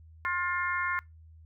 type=harmonic tone; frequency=354.3 Hz; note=F4; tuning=25 cents sharp; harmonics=3 / 4 / 5 / 6; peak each=-32 / -33 / -34 / -35 dBFS; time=0.25-0.99 s; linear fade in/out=0 ms; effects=noise-tail reverb RT60 0.2 s tail -24 dB re dry + added 80 Hz sine -50 dBFS peak until 1.45 s